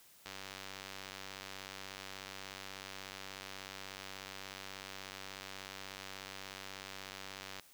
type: click train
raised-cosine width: 0.2 ms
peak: -27 dBFS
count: 709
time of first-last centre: 0.26-7.597 s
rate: 96.5 Hz
effects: white hiss -62 dBFS RMS until 7.73 s